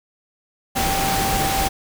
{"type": "tone in noise", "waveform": "sine", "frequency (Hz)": 781, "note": "G5", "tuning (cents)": -7, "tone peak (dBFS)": -22, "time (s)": [0.75, 1.69], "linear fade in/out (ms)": 20, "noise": "pink", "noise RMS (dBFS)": -22, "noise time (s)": [0.75, 1.69], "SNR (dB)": -3, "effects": []}